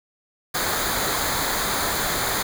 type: noise with comb filter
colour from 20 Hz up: pink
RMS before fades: -24 dBFS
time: 0.54-2.43 s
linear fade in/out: 10 ms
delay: 0.36 ms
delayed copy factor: -0.65
effects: none